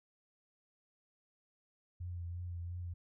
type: tone with vibrato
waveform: sine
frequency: 87.31 Hz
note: F2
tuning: in tune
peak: -39 dBFS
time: 2-2.94 s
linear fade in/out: 10 ms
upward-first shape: triangle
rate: 2.9 Hz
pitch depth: 38 cents each way
effects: none